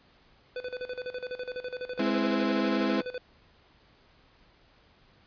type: tone with tremolo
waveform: square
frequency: 500 Hz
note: B4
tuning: 21 cents sharp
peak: -33 dBFS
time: 0.56-3.18 s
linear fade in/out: 2 ms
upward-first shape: square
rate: 12 Hz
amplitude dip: 80%
type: chord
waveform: 35% pulse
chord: Ab augmented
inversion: none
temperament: equal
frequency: 207.7 / 261.6 / 329.6 Hz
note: Ab3 / C4 / E4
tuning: 0 / 0 / 0 cents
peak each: -28 dBFS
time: 1.99-3.01 s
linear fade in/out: 5 ms
effects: pink hiss -61 dBFS RMS until 5.26 s + resampled to 11025 Hz